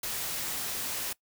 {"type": "noise", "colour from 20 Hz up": "white", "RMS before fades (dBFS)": -34, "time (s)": [0.03, 1.13], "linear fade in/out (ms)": 5, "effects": ["noise-tail reverb RT60 0.1 s tail -21 dB re dry"]}